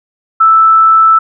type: tone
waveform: sine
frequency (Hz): 1318.5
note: E6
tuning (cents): 0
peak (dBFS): -3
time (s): 0.4-1.19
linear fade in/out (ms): 10
effects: none